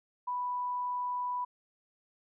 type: tone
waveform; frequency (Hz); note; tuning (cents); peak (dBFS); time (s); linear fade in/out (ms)
sine; 987.8; B5; 0; -31; 0.27-1.45; 10
effects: none